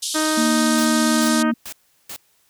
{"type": "band-pass noise", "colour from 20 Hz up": "pink", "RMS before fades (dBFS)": -26, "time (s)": [0.02, 1.43], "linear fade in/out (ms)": 10, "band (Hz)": [3300, 11000], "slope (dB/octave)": 48}
{"type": "harmonic tone", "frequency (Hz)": 311.1, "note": "D#4", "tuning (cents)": 0, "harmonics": [1, 2, 3, 4, 5, 6, 7, 8, 9, 10], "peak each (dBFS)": [-21, -26, -30, -26, -28, -33, -41, -40, -44, -42], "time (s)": [0.14, 1.52], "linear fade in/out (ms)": 20}
{"type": "tone", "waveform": "sine", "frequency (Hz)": 233, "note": "A#3", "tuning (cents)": -1, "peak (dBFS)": -18, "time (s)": [0.37, 1.54], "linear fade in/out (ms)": 10}
{"type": "noise bursts", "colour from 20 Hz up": "white", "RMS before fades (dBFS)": -33, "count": 4, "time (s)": [0.78, 2.162], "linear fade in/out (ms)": 0, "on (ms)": 68, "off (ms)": 370}
{"effects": ["white hiss -61 dBFS RMS until 2.49 s"]}